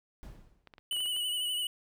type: noise with exponential decay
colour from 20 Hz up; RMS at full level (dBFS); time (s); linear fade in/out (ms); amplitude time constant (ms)
brown; -42; 0.23-0.79; 0; 120
type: clicks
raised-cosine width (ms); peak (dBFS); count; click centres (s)
0.3; -34; 8; 0.673 / 0.738 / 0.782 / 0.927 / 0.966 / 1.005 / 1.059 / 1.165
type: tone with vibrato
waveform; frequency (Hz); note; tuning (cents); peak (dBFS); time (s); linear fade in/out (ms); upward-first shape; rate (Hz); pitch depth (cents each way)
square; 2960; F#7; 0; -31; 0.91-1.67; 2; sine; 12; 41
effects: none